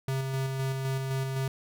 square tone with tremolo, 133.6 Hz, C3, 36 cents sharp, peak -28 dBFS, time 0.08-1.48 s, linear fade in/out 2 ms, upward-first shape square, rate 3.9 Hz, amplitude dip 30%, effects none

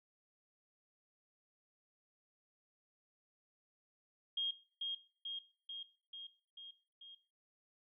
sine tone with echo, 3242 Hz, G#7, 42 cents flat, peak -34 dBFS, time 4.37-4.51 s, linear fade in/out 5 ms, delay 440 ms, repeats 6, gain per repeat -3 dB, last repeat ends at 7.15 s, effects noise-tail reverb RT60 0.4 s tail -18 dB re dry

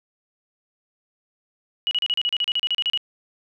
sine tone bursts, 2915 Hz, F#7, 26 cents flat, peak -19 dBFS, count 15, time 1.87-2.975 s, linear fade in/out 0 ms, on 41 ms, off 35 ms, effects none

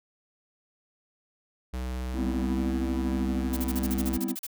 square tone with pitch glide, 63.2 to 65.81 Hz, B1 to C2, +41 to +11 cents, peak -31 dBFS, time 1.73-4.18 s, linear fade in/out 10 ms, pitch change +70 cents, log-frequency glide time 2.34-2.54 s
triangle chord, C major seventh, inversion second, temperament equal with one note detuned, 196 / 246.9 / 259.7 / 329.6 Hz, G3 / B3 / C4 / E4, 0 / 0 / -13 / 0 cents, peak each -31 dBFS, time 2.13-4.36 s, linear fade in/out 50 ms
blue noise bursts, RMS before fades -35 dBFS, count 13, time 3.53-4.467 s, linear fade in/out 5 ms, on 37 ms, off 38 ms
effects none

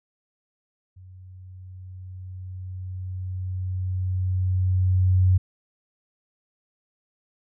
sine tone with level ramp, 92.5 Hz, F#2, in tune, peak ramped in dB -43 to -14 dBFS, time 0.96-5.38 s, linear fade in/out 10 ms, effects none

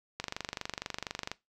click train, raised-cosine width 0.2 ms, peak -17 dBFS, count 28, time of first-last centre 0.2-1.316 s, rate 24.2 Hz, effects noise-tail reverb RT60 0.2 s tail -19 dB re dry

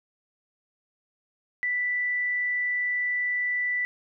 sine tone, 1975.5 Hz, B6, in tune, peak -24 dBFS, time 1.63-3.85 s, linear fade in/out 0 ms, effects none

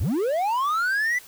triangle linear sweep, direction up, 55.2 to 2015 Hz, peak -19 dBFS, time 0-1.19 s, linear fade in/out 10 ms, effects white hiss -47 dBFS RMS until 1.27 s

